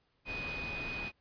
sine tone in noise, 2489 Hz, D#7, in tune, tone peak -38 dBFS, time 0.25-1.12 s, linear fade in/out 50 ms, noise pink, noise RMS -42 dBFS, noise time 0.25-1.12 s, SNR +1 dB, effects pink hiss -75 dBFS RMS until 1.2 s + resampled to 11025 Hz

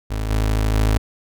30% pulse tone with level steps, 53.3 Hz, G#1, 46 cents sharp, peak -19 / -14 / -12 dBFS, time 0.1-0.98 s, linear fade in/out 10 ms, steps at 0.3 / 0.74 s, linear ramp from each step 10 ms, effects none

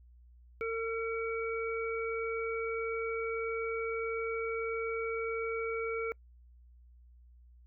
harmonic tone, 453.6 Hz, A#4, 47 cents flat, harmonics 1 / 3 / 5, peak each -33 / -40 / -40 dBFS, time 0.61-6.12 s, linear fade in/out 0 ms, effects noise-tail reverb RT60 0.1 s tail -26 dB re dry + added 60 Hz sine -55 dBFS peak until 7.66 s

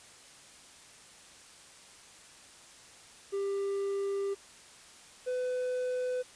triangle tone pair in turn, 396.3 / 502.5 Hz, G4 / B4, +19 / +30 cents, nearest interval major third, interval 411 cents, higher second, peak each -28 dBFS, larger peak neither, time 3.32-4.35 / 5.26-6.23 s, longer first, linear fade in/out 20 ms, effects white hiss -54 dBFS RMS until 6.35 s + resampled to 22050 Hz

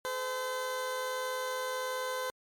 20% pulse tone pair together, 430.3 / 511.7 Hz, A4 / C5, -39 / -39 cents, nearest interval minor third, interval 300 cents, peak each -39 / -28 dBFS, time 0.05-2.3 s, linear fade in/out 0 ms, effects MP3 64 kbps

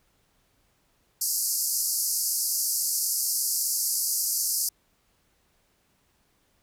white band-pass noise, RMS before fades -27 dBFS, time 1.21-4.69 s, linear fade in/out 5 ms, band 4600 to 14000 Hz, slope 96 dB/octave, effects pink hiss -68 dBFS RMS until 6.62 s

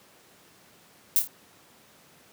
violet noise with echo, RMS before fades -20 dBFS, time 1.16-1.19 s, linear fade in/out 0 ms, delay 28 ms, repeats 3, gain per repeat -7 dB, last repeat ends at 1.274 s, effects pink hiss -56 dBFS RMS until 2.32 s + high-pass 150 Hz 12 dB/octave

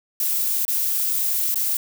violet noise with dropouts, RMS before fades -22 dBFS, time 0.2-1.77 s, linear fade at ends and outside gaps 1 ms, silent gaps 0.651-0.68 / 1.544-1.557 s, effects none

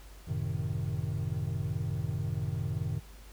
triangle chord, F# diminished seventh, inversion none, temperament equal with one note detuned, 91.97 / 110 / 130.81 / 155.56 Hz, F#2 / A2 / C3 / Eb3, -10 / 0 / 0 / 0 cents, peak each -34 dBFS, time 0.27-3 s, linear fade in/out 20 ms, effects added 50 Hz sine -49 dBFS peak until 3.32 s + pink hiss -56 dBFS RMS until 3.32 s

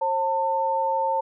sine tone pair together, 537 / 896.9 Hz, C5 / A5, +45 / +33 cents, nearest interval major sixth, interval 888 cents, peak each -26 / -22 dBFS, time 0.01-1.21 s, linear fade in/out 10 ms, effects none

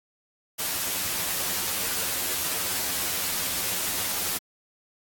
white noise with comb filter, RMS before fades -28 dBFS, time 0.58-4.39 s, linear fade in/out 20 ms, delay 11 ms, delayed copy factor +0.85, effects AAC 64 kbps

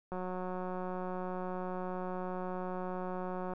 click train, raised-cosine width 1 ms, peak -26 dBFS, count 626, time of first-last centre 0.12-3.535 s, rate 183 Hz, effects none

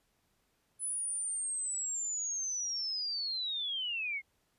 sine linear sweep, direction down, 10100 to 2113 Hz, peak -33 dBFS, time 0.79-4.22 s, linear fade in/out 50 ms, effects pink hiss -75 dBFS RMS until 4.58 s + resampled to 32000 Hz

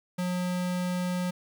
square tone, 180 Hz, F#3, 47 cents flat, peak -28 dBFS, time 0.18-1.31 s, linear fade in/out 10 ms, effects 11-bit

